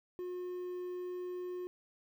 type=tone with quantisation; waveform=triangle; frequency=360.1 Hz; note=F#4; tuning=47 cents flat; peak=-36 dBFS; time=0.19-1.67 s; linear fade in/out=0 ms; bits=11; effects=none